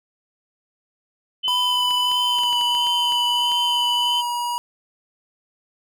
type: tone with vibrato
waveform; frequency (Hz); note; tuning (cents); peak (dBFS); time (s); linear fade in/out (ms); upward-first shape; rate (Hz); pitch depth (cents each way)
sine; 3027; F#7; +39; -19; 1.43-4.22; 20; sine; 1.5; 19
type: tone with pitch glide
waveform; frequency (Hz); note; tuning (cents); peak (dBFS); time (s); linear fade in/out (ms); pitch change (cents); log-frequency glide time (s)
square; 987.8 to 961.3; B5 to B5; 0 to -47; -23; 1.48-4.58; 0; -47; 2.14-2.59
type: clicks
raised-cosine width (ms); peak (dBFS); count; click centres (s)
0.2; -18; 10; 1.908 / 2.116 / 2.387 / 2.435 / 2.529 / 2.612 / 2.75 / 2.869 / 3.122 / 3.518
effects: none